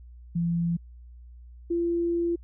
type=tone pair in turn; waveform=sine; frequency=170 / 341.5 Hz; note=F3 / F4; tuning=-46 / -39 cents; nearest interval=octave; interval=1207 cents; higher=second; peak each=-23 dBFS; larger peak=neither; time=0.35-0.77 / 1.7-2.36 s; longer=second; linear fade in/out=10 ms; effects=added 60 Hz sine -44 dBFS peak until 2.43 s